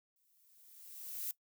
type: noise with exponential growth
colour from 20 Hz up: violet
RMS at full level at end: -38 dBFS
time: 0.16-1.31 s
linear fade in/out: 0 ms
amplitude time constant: 250 ms
effects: noise-tail reverb RT60 0.1 s tail -19 dB re dry